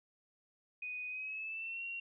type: tone with pitch glide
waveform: sine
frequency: 2489 to 2746 Hz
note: D#7 to F7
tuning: 0 to -30 cents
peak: -39 dBFS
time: 0.82-2 s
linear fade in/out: 5 ms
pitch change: +170 cents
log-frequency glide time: 1.08-1.84 s
effects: none